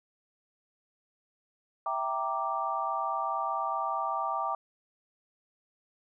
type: chord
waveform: sine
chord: E half-diminished seventh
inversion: none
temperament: equal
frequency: 659.3 / 784 / 932.3 / 1174.7 Hz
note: E5 / G5 / Bb5 / D6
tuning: 0 / 0 / 0 / 0 cents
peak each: -37 / -34 / -35 / -32 dBFS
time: 1.86-4.55 s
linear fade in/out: 2 ms
effects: none